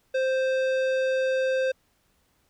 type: tone with tanh clipping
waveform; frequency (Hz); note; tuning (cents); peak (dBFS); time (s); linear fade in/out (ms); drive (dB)
sine; 523.3; C5; 0; -24; 0.14-1.72; 10; 15
effects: pink hiss -68 dBFS RMS until 2.49 s